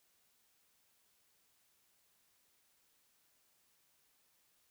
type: silence
effects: white hiss -74 dBFS RMS until 4.7 s